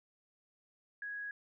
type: tone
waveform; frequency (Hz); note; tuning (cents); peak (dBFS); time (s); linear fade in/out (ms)
sine; 1661.2; G#6; 0; -39; 1.02-1.31; 2
effects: none